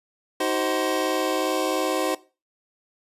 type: chord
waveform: 25% pulse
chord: C diminished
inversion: first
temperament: just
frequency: 314 / 376.7 / 523.3 Hz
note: Eb4 / Gb4 / C5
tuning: +16 / +31 / 0 cents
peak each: -23 dBFS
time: 0.4-2.15 s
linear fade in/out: 5 ms
effects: noise-tail reverb RT60 0.3 s tail -18 dB re dry + resampled to 32000 Hz